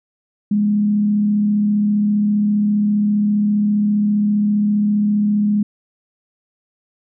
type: tone with frequency modulation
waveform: sine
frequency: 207.7 Hz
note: G#3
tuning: in tune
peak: -13 dBFS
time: 0.51-5.63 s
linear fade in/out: 5 ms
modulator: 35 Hz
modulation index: 0.24
effects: none